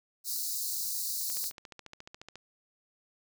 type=high-pass noise; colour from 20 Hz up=white; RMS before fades=-34 dBFS; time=0.24-1.52 s; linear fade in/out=50 ms; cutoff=4000 Hz; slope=96 dB/octave
type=click train; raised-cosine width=0.2 ms; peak=-28 dBFS; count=16; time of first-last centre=1.3-2.356 s; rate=14.2 Hz
effects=none